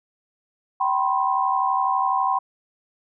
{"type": "tone cluster", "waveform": "sine", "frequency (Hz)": [771, 990, 1062], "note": ["G5", "B5", "C6"], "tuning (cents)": [-29, 4, 25], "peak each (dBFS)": -23, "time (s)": [0.8, 2.39], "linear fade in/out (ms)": 10, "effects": []}